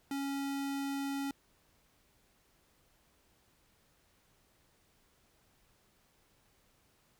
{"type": "tone", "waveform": "square", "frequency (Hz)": 277.2, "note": "C#4", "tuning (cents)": 0, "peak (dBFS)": -35, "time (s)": [0.11, 1.31], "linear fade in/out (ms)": 2, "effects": ["pink hiss -70 dBFS RMS until 7.19 s"]}